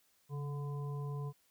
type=harmonic tone with a mistuned harmonic; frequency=144.9 Hz; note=D3; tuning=23 cents flat; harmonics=1 / 3 / 5 / 7; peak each=-37 / -48 / -57 / -51 dBFS; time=0.29-1.33 s; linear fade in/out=50 ms; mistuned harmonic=1; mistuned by=-48 cents; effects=white hiss -72 dBFS RMS until 1.5 s